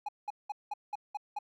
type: tone bursts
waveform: triangle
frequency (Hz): 830.6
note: G#5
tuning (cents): 0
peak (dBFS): -31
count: 7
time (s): 0.06-1.389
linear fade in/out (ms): 5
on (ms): 27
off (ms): 190
effects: none